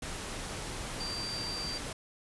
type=tone in noise; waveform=sine; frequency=4694 Hz; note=D8; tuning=2 cents flat; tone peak=-36 dBFS; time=1-1.78 s; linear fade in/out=5 ms; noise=pink; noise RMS=-39 dBFS; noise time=0.02-1.93 s; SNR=0 dB; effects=resampled to 24000 Hz